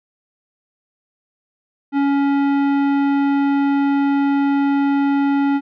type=tone with tanh clipping; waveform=sine; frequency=280 Hz; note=C#4; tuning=18 cents sharp; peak=-16 dBFS; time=1.92-5.61 s; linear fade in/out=50 ms; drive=15 dB; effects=none